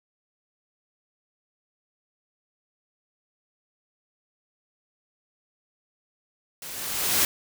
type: noise with level ramp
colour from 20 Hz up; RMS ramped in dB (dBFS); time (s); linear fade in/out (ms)
white; -39 to -20; 6.62-7.25; 2
effects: none